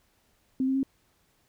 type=tone with pitch steps; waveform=sine; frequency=261.6 / 265.7 / 269.9 Hz; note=C4 / C4 / C#4; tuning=0 / +27 / -46 cents; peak=-23 dBFS; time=0.6-0.831 s; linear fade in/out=2 ms; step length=77 ms; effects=pink hiss -68 dBFS RMS until 1.48 s